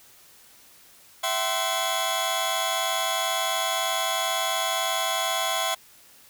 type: tone cluster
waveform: sawtooth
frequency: 659 / 761 / 1044 / 3378 Hz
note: E5 / F#5 / C6 / G#7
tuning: -1 / +48 / -4 / +29 cents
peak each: -26 dBFS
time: 1.23-5.75 s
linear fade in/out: 10 ms
effects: white hiss -53 dBFS RMS until 6.29 s